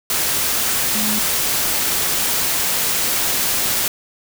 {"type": "tone in noise", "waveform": "sine", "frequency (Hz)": 213.3, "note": "G#3", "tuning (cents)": 46, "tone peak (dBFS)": -23, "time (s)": [0.95, 1.19], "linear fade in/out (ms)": 2, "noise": "white", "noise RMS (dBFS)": -19, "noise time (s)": [0.1, 3.88], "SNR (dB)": -7, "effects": []}